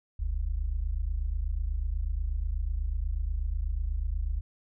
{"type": "tone pair together", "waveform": "sine", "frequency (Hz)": [41.32, 69.5], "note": ["E1", "C#2"], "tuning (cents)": [5, 5], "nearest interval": "major sixth", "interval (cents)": 900, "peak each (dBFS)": [-29, -31], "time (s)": [0.19, 4.41], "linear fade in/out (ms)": 10, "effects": []}